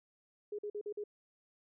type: tone bursts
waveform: sine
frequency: 415.3 Hz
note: G#4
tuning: in tune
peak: -37 dBFS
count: 5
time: 0.52-1.039 s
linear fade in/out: 5 ms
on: 67 ms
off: 46 ms
effects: none